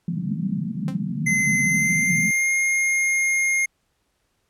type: band-pass noise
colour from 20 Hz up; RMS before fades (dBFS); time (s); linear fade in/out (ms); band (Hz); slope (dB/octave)
pink; -26; 0.08-2.31; 2; 150 to 220; 48
type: tone with exponential decay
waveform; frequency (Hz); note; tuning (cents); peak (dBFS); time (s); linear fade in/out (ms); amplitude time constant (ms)
sawtooth; 261.6; C4; 0; -25; 0.88-1; 1; 25
type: tone with pitch glide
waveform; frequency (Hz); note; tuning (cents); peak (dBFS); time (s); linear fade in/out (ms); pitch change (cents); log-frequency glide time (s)
square; 2058 to 2133; C7 to C7; -29 to +33; -19; 1.26-3.66; 10; +62; 1.63-2.52
effects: pink hiss -70 dBFS RMS until 4.49 s + low-pass 12000 Hz 12 dB/octave

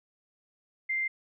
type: tone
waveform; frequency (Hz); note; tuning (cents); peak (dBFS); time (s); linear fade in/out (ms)
sine; 2093; C7; 0; -27; 0.89-1.08; 10
effects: none

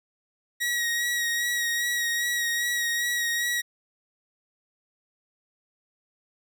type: tone with vibrato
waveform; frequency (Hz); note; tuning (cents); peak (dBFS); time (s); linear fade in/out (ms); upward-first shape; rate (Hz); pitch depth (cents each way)
sawtooth; 1900; A#6; +33; -21; 0.6-3.62; 20; sine; 2.5; 25
effects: none

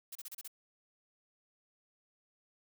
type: noise bursts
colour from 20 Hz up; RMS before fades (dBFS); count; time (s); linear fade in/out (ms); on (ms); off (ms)
blue; -45; 6; 0.12-0.478; 5; 33; 32
effects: none

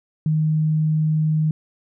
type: tone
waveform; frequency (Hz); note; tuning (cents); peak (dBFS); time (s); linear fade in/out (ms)
sine; 155.56; D#3; 0; -16; 0.26-1.51; 2
effects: none

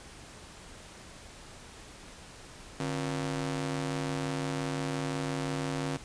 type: ring-modulated tone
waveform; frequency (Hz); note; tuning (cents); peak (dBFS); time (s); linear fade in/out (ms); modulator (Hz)
sawtooth; 208.4; G#3; +6; -24; 2.8-5.97; 2; 61.3
effects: pink hiss -49 dBFS RMS until 6.04 s + resampled to 22050 Hz

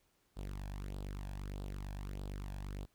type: tone with flanger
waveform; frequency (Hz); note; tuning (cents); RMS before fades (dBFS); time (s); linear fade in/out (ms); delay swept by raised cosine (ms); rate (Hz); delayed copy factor
sawtooth; 48.78; G1; -8; -43; 0.36-2.86; 20; 0.23 to 1.22; 1.6; +0.65
effects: pink hiss -75 dBFS RMS until 2.94 s

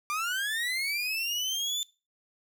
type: linear sweep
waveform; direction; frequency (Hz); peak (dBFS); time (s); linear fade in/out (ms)
30% pulse; up; 1174.7 to 3551; -26; 0.1-1.83; 0
effects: noise-tail reverb RT60 0.3 s tail -21 dB re dry

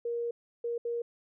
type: tone bursts at uneven times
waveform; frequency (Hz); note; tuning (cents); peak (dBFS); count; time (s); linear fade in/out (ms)
sine; 471.3; A#4; +19; -30; 3; 0.05-0.31 / 0.64-0.78 / 0.85-1.02; 5
effects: none

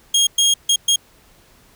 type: tone bursts at uneven times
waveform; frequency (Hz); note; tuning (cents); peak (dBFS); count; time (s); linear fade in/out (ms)
25% pulse; 3257; G#7; -34; -9; 4; 0.14-0.27 / 0.38-0.54 / 0.69-0.76 / 0.88-0.96; 5
effects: pink hiss -52 dBFS RMS until 1.75 s

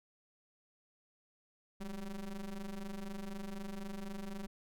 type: ring-modulated tone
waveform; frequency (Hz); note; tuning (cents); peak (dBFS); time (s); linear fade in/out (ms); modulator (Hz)
square; 96; G2; -36; -38; 1.8-4.47; 10; 108
effects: none

